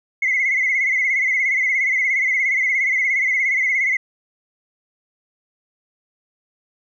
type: tone with vibrato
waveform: sine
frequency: 2093 Hz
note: C7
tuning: in tune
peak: -15 dBFS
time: 0.22-3.97 s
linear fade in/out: 5 ms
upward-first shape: sine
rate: 17 Hz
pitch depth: 83 cents each way
effects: tanh soft clip ceiling -11 dBFS